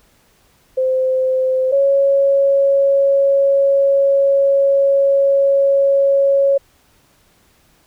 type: tone pair in turn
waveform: sine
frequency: 519 / 553 Hz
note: C5 / C#5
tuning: -14 / -4 cents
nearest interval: minor second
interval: 110 cents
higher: second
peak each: -13 / -10 dBFS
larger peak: second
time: 0.77-1.72 / 1.72-6.58 s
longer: second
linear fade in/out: 10 ms
effects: pink hiss -55 dBFS RMS until 7.86 s